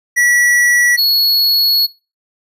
square tone pair in turn, 1941 / 4357 Hz, B6 / C#8, -31 / -31 cents, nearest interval octave + major second, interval 1400 cents, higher second, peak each -10 dBFS, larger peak neither, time 0.16-0.97 / 0.97-1.87 s, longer second, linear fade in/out 20 ms, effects noise-tail reverb RT60 0.3 s tail -22 dB re dry + resampled to 32000 Hz

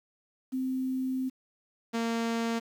sine / sawtooth tone pair in turn, 260 / 230 Hz, C4 / A#3, -11 / -23 cents, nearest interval major second, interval 212 cents, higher first, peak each -28 / -24 dBFS, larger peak second, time 0.52-1.3 / 1.93-2.6 s, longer first, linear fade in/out 20 ms, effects low-pass 7000 Hz 12 dB/octave + 9-bit

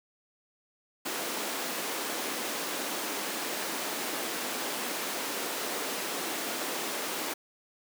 pink high-pass noise, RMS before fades -34 dBFS, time 1.05-7.34 s, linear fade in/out 10 ms, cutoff 260 Hz, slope 24 dB/octave, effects none

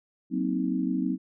sine chord, C half-diminished seventh, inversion second, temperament just, 188.37 / 235.5 / 261.6 / 314 Hz, Gb3 / Bb3 / C4 / Eb4, +31 / +18 / 0 / +16 cents, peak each -30 / -33 / -28 / -31 dBFS, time 0.3-1.18 s, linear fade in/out 50 ms, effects none

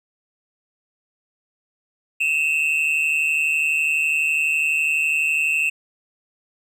triangle tone pair together, 2564 / 2716 Hz, E7 / F7, -49 / -49 cents, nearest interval minor second, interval 100 cents, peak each -19 dBFS, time 2.2-5.7 s, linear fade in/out 10 ms, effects none

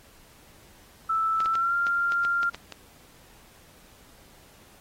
sine tone with pitch glide, 1318.5 to 1390.5 Hz, E6 to F6, 0 to -8 cents, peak -22 dBFS, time 1.09-2.5 s, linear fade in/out 10 ms, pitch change +92 cents, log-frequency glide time 1.47-1.75 s
clicks, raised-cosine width 0.2 ms, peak -19 dBFS, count 9, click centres 1.404 / 1.459 / 1.554 / 1.868 / 2.121 / 2.25 / 2.431 / 2.546 / 2.723 s
effects pink hiss -55 dBFS RMS until 4.8 s + AAC 48 kbps

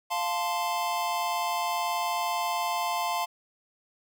square chord, F major, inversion none, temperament equal with one note detuned, 698.5 / 880 / 1040.5 Hz, F5 / A5 / C6, 0 / 0 / -10 cents, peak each -32 dBFS, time 0.1-3.26 s, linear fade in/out 20 ms, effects none

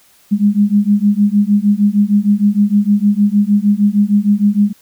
sine beating tone pair, 201.9 / 208.4 Hz, G#3 / G#3, -49 / +6 cents, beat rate 6.5 Hz, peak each -12 dBFS, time 0.31-4.73 s, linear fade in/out 20 ms, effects white hiss -50 dBFS RMS until 4.81 s

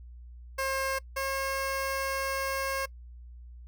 15% pulse tone pair in turn, 535 / 539.7 Hz, C5 / C#5, +38 / -46 cents, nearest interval unison, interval 16 cents, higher second, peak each -22 / -23 dBFS, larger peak first, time 0.58-0.99 / 1.16-2.86 s, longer second, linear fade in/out 10 ms, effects noise-tail reverb RT60 0.1 s tail -24 dB re dry + added 60 Hz sine -44 dBFS peak until 3.67 s

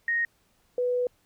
sine tone pair in turn, 1864.7 / 493.9 Hz, A#6 / B4, 0 / 0 cents, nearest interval octave + major seventh, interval 2300 cents, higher first, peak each -23 dBFS, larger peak neither, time 0.08-0.25 / 0.78-1.07 s, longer second, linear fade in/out 2 ms, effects pink hiss -67 dBFS RMS until 1.25 s

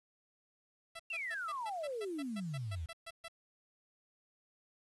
10% pulse tone bursts, 665 Hz, E5, 15 cents sharp, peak -36 dBFS, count 14, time 0.95-3.284 s, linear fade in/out 10 ms, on 46 ms, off 130 ms
sine exponential sweep, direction down, 2794 to 74.8 Hz, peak -37 dBFS, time 1.1-2.86 s, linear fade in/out 5 ms
effects resampled to 24000 Hz + 10-bit

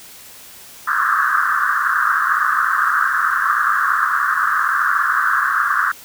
pink band-pass noise, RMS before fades -17 dBFS, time 0.87-5.92 s, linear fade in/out 10 ms, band 1100 to 1700 Hz, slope 96 dB/octave, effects white hiss -40 dBFS RMS until 6.04 s

